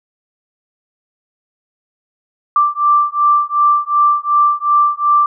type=beating tone pair; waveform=sine; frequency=1174.7 / 1177.4 Hz; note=D6 / D6; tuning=0 / +4 cents; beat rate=2.7 Hz; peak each=-13 dBFS; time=2.56-5.26 s; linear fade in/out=2 ms; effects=none